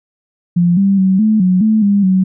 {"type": "tone with pitch steps", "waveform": "sine", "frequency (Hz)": [174.1, 196.6, 189.3, 216.5, 183.6, 217.8, 201.5, 187.6], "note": ["F3", "G3", "F#3", "A3", "F#3", "A3", "G3", "F#3"], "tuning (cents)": [-5, 5, 40, -28, -13, -17, 48, 24], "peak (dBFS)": -8, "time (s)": [0.56, 2.24], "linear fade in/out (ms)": 10, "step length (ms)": 210, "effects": []}